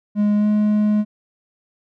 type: tone with pitch glide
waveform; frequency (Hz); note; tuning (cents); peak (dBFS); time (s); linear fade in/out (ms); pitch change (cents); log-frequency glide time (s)
triangle; 207.7 to 210.6; G#3 to G#3; 0 to +24; -12; 0.15-1.05; 50; +24; 0.36-0.47
effects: none

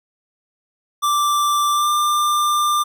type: tone with pitch glide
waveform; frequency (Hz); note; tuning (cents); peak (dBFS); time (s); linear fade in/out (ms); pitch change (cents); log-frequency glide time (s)
square; 1174.7 to 1192.5; D6 to D6; 0 to +26; -16; 1.02-2.84; 20; +26; 1.72-1.9
effects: none

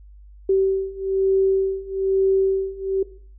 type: beating tone pair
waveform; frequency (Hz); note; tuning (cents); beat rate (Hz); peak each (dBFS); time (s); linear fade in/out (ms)
sine; 384.7 / 385.8; G4 / G4; -33 / -28; 1.1; -21 / -19; 0.49-3.03; 5
effects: noise-tail reverb RT60 0.5 s tail -17 dB re dry + added 50 Hz sine -42 dBFS peak until 3.38 s

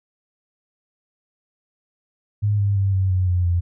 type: tone with pitch steps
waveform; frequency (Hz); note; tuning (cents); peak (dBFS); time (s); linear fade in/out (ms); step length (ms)
sine; 103.8 / 100.79 / 97.86 / 95.02 / 92.26 / 89.58 / 86.98; G#2 / G2 / G2 / F#2 / F#2 / F2 / F2; 0 / +49 / -2 / +47 / -4 / +44 / -6; -16; 2.42-3.61; 20; 170
effects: none

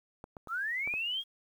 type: clicks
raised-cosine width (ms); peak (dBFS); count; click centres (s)
1; -30; 5; 0.241 / 0.368 / 0.473 / 0.875 / 0.939
type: linear sweep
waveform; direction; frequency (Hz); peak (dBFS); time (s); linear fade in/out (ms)
sine; up; 1244.5 to 3308; -31; 0.48-1.24; 50
effects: 10-bit

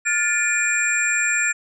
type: tone cluster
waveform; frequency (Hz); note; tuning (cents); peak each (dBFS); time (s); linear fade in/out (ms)
sine; 1416 / 1751 / 2394 / 7410; F6 / A6 / D7 / A#8; +23 / -9 / +33 / -11; -26 / -22 / -23 / -23; 0.05-1.53; 20
effects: none

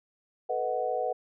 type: chord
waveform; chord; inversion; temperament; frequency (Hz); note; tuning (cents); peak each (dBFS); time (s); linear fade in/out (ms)
sine; B dominant seventh; third; equal with one note detuned; 440 / 493.9 / 626.6 / 740; A4 / B4 / D#5 / F#5; 0 / 0 / +12 / 0; -36 / -31 / -34 / -31; 0.49-1.13; 10
effects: none

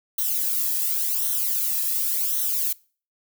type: noise with flanger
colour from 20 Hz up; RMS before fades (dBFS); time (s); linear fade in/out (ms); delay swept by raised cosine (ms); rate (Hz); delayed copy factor
violet; -24; 0.18-2.73; 5; 0.41 to 1.4; 0.91; -0.75
effects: noise-tail reverb RT60 0.4 s tail -23 dB re dry

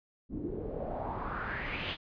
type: noise with low-pass filter sweep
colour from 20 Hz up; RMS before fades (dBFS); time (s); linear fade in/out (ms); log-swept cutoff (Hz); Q
pink; -37; 0.29-1.97; 50; 260 to 3400; 4
effects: resampled to 11025 Hz

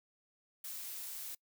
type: noise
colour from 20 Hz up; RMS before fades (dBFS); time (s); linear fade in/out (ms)
blue; -44; 0.64-1.35; 5
effects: noise-tail reverb RT60 0.1 s tail -24 dB re dry

